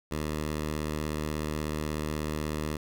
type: tone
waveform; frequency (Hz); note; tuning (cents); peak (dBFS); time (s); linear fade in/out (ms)
10% pulse; 76.4; D#2; -31; -22; 0.11-2.77; 5
effects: none